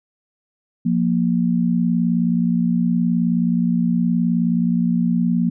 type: tone pair together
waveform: sine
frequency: 175.78 / 234.9 Hz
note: F3 / A#3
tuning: +12 / +13 cents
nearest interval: perfect fourth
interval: 501 cents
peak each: -18 dBFS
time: 0.85-5.5 s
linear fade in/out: 10 ms
effects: none